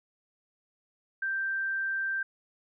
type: tone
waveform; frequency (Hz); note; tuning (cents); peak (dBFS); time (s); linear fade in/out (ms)
sine; 1570; G6; +2; -28; 1.22-2.23; 5
effects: none